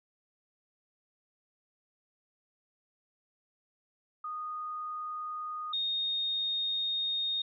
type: tone pair in turn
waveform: sine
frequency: 1235 / 3701 Hz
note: D#6 / A#7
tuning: -13 / -13 cents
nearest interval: octave + perfect fifth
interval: 1900 cents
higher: second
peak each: -35 / -29 dBFS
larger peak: second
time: 4.24-5.73 / 5.73-7.42 s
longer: second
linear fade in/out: 5 ms
effects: none